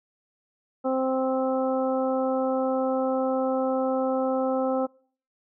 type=harmonic tone; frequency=261.8 Hz; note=C4; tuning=1 cent sharp; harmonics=1 / 2 / 3 / 4 / 5; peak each=-27 / -25 / -31 / -39 / -35 dBFS; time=0.84-4.87 s; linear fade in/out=20 ms; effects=noise-tail reverb RT60 0.5 s tail -25 dB re dry